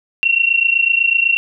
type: tone pair together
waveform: sine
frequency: 2721 / 2749 Hz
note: F7 / F7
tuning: -46 / -28 cents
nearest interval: unison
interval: 18 cents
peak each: -14 / -15 dBFS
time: 0.23-1.37 s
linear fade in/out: 0 ms
effects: none